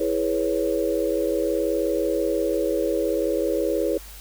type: chord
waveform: sine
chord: C# minor seventh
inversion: first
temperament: equal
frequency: 329.6 / 415.3 / 493.9 / 554.4 Hz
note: E4 / G#4 / B4 / C#5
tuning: 0 / 0 / 0 / 0 cents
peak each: -26 dBFS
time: 0-3.98 s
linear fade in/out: 5 ms
effects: added 50 Hz sine -41 dBFS peak until 4.2 s + white hiss -44 dBFS RMS until 4.2 s